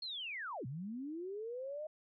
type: linear two-way sweep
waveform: sine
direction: down then up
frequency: 4338 to 117.5 to 626 Hz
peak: -40 dBFS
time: 0.02-1.87 s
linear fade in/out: 5 ms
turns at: 0.66 s
effects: none